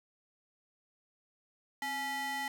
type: ring-modulated tone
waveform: square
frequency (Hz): 554.4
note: C#5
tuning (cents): 0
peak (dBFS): -32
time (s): 1.82-2.48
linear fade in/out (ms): 2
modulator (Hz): 1400
effects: none